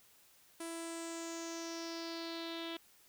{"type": "tone with low-pass filter sweep", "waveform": "sawtooth", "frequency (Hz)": 332, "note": "E4", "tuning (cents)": 12, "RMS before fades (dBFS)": -43, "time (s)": [0.6, 2.77], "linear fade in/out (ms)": 5, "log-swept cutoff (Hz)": [10000, 3400], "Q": 4.8, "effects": ["white hiss -65 dBFS RMS until 3.08 s"]}